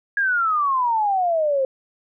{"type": "exponential sweep", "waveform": "sine", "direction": "down", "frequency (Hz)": [1661.2, 520], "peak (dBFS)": -17, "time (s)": [0.17, 1.65], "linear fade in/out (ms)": 2, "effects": []}